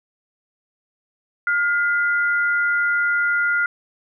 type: tone pair together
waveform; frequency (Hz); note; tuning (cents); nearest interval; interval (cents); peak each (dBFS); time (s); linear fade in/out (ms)
sine; 1418 / 2016; F6 / B6; +26 / +35; tritone; 609; -17 / -26; 1.47-3.66; 2
effects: none